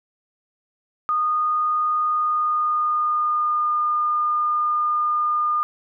sine tone with pitch glide, 1230 to 1213.8 Hz, D#6 to D#6, -20 to -43 cents, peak -18 dBFS, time 1.09-5.63 s, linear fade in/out 0 ms, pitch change -23 cents, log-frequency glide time 2.07-3.77 s, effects none

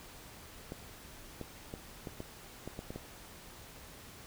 clicks, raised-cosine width 2 ms, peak -27 dBFS, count 9, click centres 0.721 / 1.413 / 1.739 / 2.072 / 2.204 / 2.676 / 2.791 / 2.905 / 2.96 s, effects pink hiss -52 dBFS RMS until 4.26 s

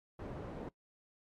white low-pass noise, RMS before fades -44 dBFS, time 0.19-0.69 s, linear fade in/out 5 ms, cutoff 490 Hz, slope 12 dB/octave, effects noise-tail reverb RT60 0.1 s tail -20 dB re dry + MP3 64 kbps

